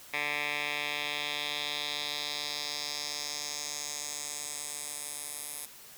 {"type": "tone with band-pass filter sweep", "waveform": "10% pulse", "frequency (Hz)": 146.83, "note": "D3", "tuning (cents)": 0, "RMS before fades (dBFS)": -36, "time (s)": [0.13, 5.66], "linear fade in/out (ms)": 10, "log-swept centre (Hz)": [2300, 11000], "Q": 2.4, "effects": ["white hiss -51 dBFS RMS until 5.97 s"]}